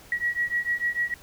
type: beating tone pair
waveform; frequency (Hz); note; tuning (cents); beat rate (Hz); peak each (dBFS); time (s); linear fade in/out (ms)
sine; 1915 / 1921.7; A#6 / B6; +46 / -48; 6.7; -27; 0.12-1.14; 2
effects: pink hiss -50 dBFS RMS until 1.22 s